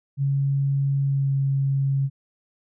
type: tone with pitch glide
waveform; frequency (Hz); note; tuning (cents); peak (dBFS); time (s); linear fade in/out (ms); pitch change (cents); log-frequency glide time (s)
sine; 138.59 to 137.08; C#3 to C#3; 0 to -19; -19; 0.17-2.1; 50; -19; 1.03-1.33
effects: none